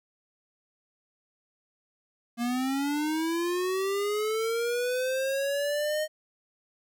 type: linear sweep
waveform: square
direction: up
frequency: 233.1 to 621 Hz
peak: -27 dBFS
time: 2.37-6.08 s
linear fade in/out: 50 ms
effects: none